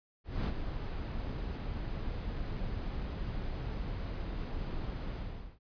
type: noise with ADSR envelope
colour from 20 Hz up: brown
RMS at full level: -30 dBFS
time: 0.24-5.59 s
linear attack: 220 ms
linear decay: 57 ms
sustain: -7 dB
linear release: 430 ms
effects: resampled to 11025 Hz